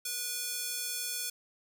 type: tone with high-pass filter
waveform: square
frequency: 486.8 Hz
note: B4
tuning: 25 cents flat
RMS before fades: -36 dBFS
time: 0.05-1.3 s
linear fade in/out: 5 ms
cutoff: 4900 Hz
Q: 0.55
effects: none